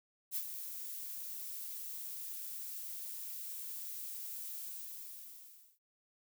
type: noise with ADSR envelope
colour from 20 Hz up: violet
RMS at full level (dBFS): -35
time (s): 0.31-5.79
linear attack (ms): 56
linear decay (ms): 56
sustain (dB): -9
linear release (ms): 1200
effects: none